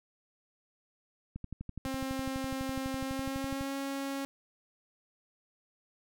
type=click train; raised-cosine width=5 ms; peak=-27 dBFS; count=28; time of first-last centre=1.36-3.61 s; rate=12 Hz
type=tone with pitch glide; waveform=sawtooth; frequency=265.7 to 274.6 Hz; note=C4 to C#4; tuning=+27 to -16 cents; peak=-30 dBFS; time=1.85-4.25 s; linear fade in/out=0 ms; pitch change=+57 cents; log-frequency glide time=3-3.76 s
effects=none